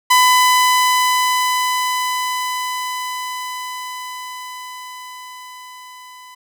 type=tone with level ramp; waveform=sawtooth; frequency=1003 Hz; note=B5; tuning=26 cents sharp; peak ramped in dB=-5 to -34 dBFS; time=0.1-6.35 s; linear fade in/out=10 ms; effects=none